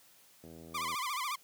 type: click train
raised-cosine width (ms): 2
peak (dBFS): -37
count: 42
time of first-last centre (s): 0.44-0.941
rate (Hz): 81.8
type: tone with vibrato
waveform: sawtooth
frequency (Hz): 1100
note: C#6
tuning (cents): -14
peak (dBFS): -30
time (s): 0.74-1.36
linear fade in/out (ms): 10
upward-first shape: sine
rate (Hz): 14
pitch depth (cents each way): 170
effects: white hiss -62 dBFS RMS until 1.43 s + high-pass 100 Hz 12 dB/octave